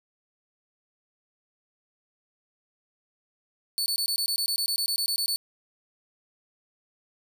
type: tone bursts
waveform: sawtooth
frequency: 4466 Hz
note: C#8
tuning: 12 cents sharp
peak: -22 dBFS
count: 16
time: 3.78-5.36 s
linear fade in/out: 0 ms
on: 80 ms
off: 20 ms
effects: none